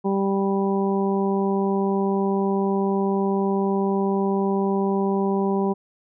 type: harmonic tone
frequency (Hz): 196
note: G3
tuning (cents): 0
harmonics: 1 / 2 / 3 / 4 / 5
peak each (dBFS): -22 / -23 / -34 / -30 / -31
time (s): 0.04-5.74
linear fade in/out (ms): 20
effects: none